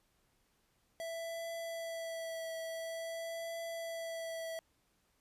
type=tone with vibrato; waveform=square; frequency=660 Hz; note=E5; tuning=2 cents sharp; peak=-40 dBFS; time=1-4.59 s; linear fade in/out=0 ms; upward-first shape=triangle; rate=0.48 Hz; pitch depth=20 cents each way; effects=pink hiss -75 dBFS RMS until 5.2 s + resampled to 32000 Hz